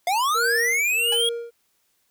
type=linear sweep; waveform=square; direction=up; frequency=684 to 3322 Hz; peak=-20 dBFS; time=0.07-1.29 s; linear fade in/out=2 ms
type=tone with tremolo; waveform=triangle; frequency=469 Hz; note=A#4; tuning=11 cents sharp; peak=-22 dBFS; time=0.34-1.51 s; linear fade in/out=20 ms; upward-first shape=sine; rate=1.4 Hz; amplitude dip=100%
type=tone with exponential decay; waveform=sawtooth; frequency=830.6 Hz; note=G#5; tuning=in tune; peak=-23 dBFS; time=1.12-1.22 s; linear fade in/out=5 ms; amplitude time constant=21 ms
effects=white hiss -68 dBFS RMS until 2.1 s